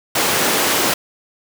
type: high-pass noise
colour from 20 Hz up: pink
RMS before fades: -17 dBFS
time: 0.15-0.94 s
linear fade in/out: 5 ms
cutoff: 280 Hz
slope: 12 dB/octave
effects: none